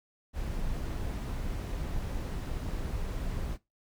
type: noise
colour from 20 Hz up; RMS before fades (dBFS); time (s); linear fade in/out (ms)
brown; -34; 0.33-3.58; 50
effects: noise-tail reverb RT60 0.2 s tail -19 dB re dry